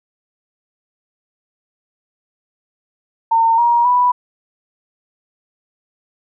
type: tone with pitch steps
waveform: sine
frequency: 910 / 947 / 985.5 Hz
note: A#5 / A#5 / B5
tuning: -42 / +27 / -4 cents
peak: -10 dBFS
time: 3.31-4.12 s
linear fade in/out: 10 ms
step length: 270 ms
effects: none